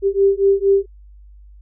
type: beating tone pair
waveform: sine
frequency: 392 / 396.3 Hz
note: G4 / G4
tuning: 0 / +19 cents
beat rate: 4.3 Hz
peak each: -15 dBFS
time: 0.02-0.86 s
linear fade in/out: 50 ms
effects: added 50 Hz sine -40 dBFS peak until 1.61 s